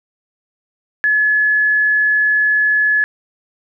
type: tone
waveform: sine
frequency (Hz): 1707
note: G#6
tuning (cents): +47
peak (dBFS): -11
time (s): 1.04-3.04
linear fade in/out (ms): 0
effects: none